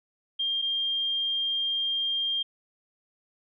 sine tone pair in turn, 3202 / 3202 Hz, G7 / G7, +36 / +36 cents, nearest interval unison, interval 0 cents, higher neither, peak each -25 dBFS, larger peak neither, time 0.39-0.62 / 0.62-2.43 s, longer second, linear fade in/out 10 ms, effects none

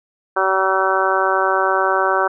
harmonic tone, 190.5 Hz, G3, 49 cents flat, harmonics 2 / 3 / 4 / 5 / 6 / 7 / 8, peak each -22 / -22 / -22 / -22 / -22 / -22 / -22 dBFS, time 0.36-2.28 s, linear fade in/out 10 ms, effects none

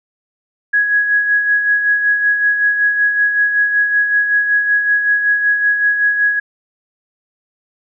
sine tone with tremolo, 1667 Hz, G#6, 6 cents sharp, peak -9 dBFS, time 0.73-6.4 s, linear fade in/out 10 ms, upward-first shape sine, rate 5.3 Hz, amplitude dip 50%, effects none

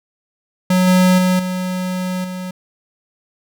square tone with level steps, 183.6 Hz, F#3, 13 cents flat, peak -12 / -10 / -13 / -20 / -25 dBFS, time 0.7-2.51 s, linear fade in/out 5 ms, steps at 0.87 / 1.18 / 1.39 / 2.24 s, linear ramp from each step 5 ms, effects none

